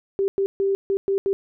sine tone bursts at uneven times, 392 Hz, G4, in tune, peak -18 dBFS, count 6, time 0.19-0.28 / 0.38-0.46 / 0.6-0.75 / 0.9-0.97 / 1.08-1.18 / 1.26-1.33 s, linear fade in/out 0 ms, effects none

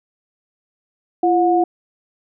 sine tone pair together, 341.7 / 724 Hz, F4 / F#5, -38 / -38 cents, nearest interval octave + minor second, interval 1300 cents, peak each -15 dBFS, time 1.23-1.64 s, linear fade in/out 5 ms, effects none

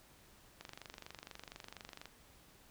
click train, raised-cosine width 0.2 ms, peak -30 dBFS, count 36, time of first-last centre 0.61-2.056 s, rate 24.2 Hz, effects pink hiss -63 dBFS RMS until 2.7 s

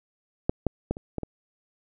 clicks, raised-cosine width 2 ms, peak -8 / -9 / -12 / -24 / -16 / -19 dBFS, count 6, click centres 0.495 / 0.667 / 0.91 / 0.969 / 1.183 / 1.233 s, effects none

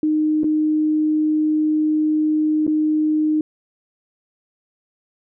sine tone with dropouts, 307.7 Hz, D#4, 19 cents flat, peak -15 dBFS, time 0.03-3.41 s, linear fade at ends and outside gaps 2 ms, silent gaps 0.434-0.442 / 2.667-2.677 s, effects none

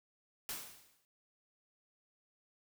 white noise with exponential decay, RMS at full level -39 dBFS, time 0.49-1.05 s, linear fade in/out 0 ms, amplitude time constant 120 ms, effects none

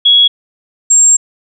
sine tone pair in turn, 3340 / 7461 Hz, G#7 / A#8, +9 / +1 cents, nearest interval octave + major second, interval 1392 cents, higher second, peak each -4 dBFS, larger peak neither, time 0.05-0.28 / 0.9-1.17 s, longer second, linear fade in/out 10 ms, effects none

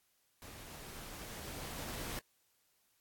pink noise with level ramp, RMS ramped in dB -52 to -42 dBFS, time 0.42-2.19 s, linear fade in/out 0 ms, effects white hiss -75 dBFS RMS until 3 s + AAC 64 kbps

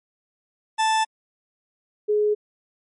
40% pulse / sine tone pair in turn, 880 / 420 Hz, A5 / G#4, 0 / +19 cents, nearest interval octave + minor second, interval 1281 cents, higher first, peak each -17 dBFS, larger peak neither, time 0.78-1.05 / 2.08-2.35 s, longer neither, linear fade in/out 20 ms, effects low-pass 11000 Hz 12 dB/octave + MP3 48 kbps

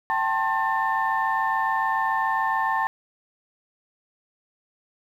sine tone cluster, 778 / 885 / 1065 / 1791 Hz, G5 / A5 / C6 / A6, -13 / +10 / +30 / +30 cents, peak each -28 / -24 / -26 / -27 dBFS, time 0.1-2.87 s, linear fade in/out 0 ms, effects tanh soft clip ceiling -12 dBFS + 9-bit

